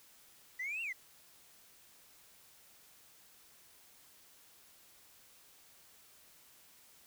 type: exponential two-way sweep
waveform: sine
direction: up then down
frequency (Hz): 1939 to 2794 to 1939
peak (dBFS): -35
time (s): 0.59-0.93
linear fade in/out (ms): 10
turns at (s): 0.82
effects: tanh soft clip ceiling -34 dBFS + white hiss -62 dBFS RMS until 7.06 s